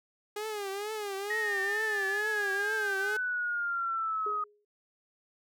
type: tone with vibrato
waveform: sawtooth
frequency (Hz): 411.4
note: G#4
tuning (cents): -16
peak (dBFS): -30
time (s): 0.36-3.17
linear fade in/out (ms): 5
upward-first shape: triangle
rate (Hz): 2.2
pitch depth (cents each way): 120
type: linear sweep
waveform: sine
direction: down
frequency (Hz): 1884 to 1244.5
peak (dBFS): -29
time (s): 1.3-4.44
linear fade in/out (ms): 5
type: tone with exponential decay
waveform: sine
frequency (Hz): 415.7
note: G#4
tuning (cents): +2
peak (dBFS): -34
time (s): 4.26-4.65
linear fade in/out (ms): 5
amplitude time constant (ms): 83
effects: none